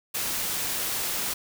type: noise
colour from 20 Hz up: white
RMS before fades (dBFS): -29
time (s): 0.14-1.34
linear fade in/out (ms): 10
effects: none